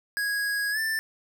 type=tone with pitch glide; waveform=square; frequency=1655 to 1773.8 Hz; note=G#6 to A6; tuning=-6 to +14 cents; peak=-26 dBFS; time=0.17-0.99 s; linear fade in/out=0 ms; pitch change=+120 cents; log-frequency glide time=0.71-0.79 s; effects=none